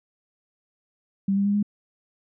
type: tone with pitch steps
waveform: sine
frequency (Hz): 196 / 199.31 / 202.7 / 206.1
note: G3 / G3 / G#3 / G#3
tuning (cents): 0 / +29 / -42 / -13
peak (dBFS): -19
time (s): 1.28-1.628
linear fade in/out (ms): 5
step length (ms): 87
effects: none